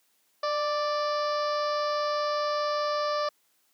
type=harmonic tone with a mistuned harmonic; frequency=587.3 Hz; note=D5; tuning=in tune; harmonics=1 / 2 / 3 / 4 / 5 / 6 / 7 / 8 / 9 / 10; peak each=-28 / -29 / -40 / -46 / -48 / -47 / -44 / -41 / -43 / -54 dBFS; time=0.43-3.29 s; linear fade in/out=5 ms; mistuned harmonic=1; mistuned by=+25 cents; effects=white hiss -69 dBFS RMS until 3.73 s + high-pass 200 Hz 12 dB/octave